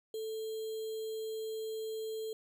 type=tone with sample-and-hold; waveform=sine; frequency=440 Hz; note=A4; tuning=in tune; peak=-36 dBFS; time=0.14-2.33 s; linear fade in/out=2 ms; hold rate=3675 Hz; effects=none